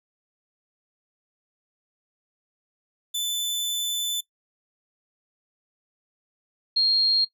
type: tone pair in turn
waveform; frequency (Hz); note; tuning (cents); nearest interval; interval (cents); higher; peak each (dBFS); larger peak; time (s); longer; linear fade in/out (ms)
sawtooth / sine; 3510 / 4235; A7 / C8; -5 / +20; minor third; 325; second; -22 / -17; second; 3.14-4.21 / 6.76-7.25; first; 10
effects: noise-tail reverb RT60 0.1 s tail -20 dB re dry